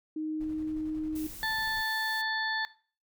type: tone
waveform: sine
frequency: 310.9 Hz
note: D#4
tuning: 1 cent flat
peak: -31 dBFS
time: 0.16-1.27 s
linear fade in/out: 5 ms
type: noise with tremolo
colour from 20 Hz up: brown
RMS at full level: -47 dBFS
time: 0.4-1.82 s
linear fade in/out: 10 ms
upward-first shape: square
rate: 11 Hz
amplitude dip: 40%
type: noise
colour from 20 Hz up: blue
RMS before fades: -45 dBFS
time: 1.15-2.22 s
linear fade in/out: 10 ms
type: harmonic tone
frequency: 880 Hz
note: A5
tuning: in tune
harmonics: 1 / 2 / 4 / 5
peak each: -35 / -30 / -38 / -38 dBFS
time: 1.43-2.65 s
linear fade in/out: 0 ms
effects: noise-tail reverb RT60 0.4 s tail -18 dB re dry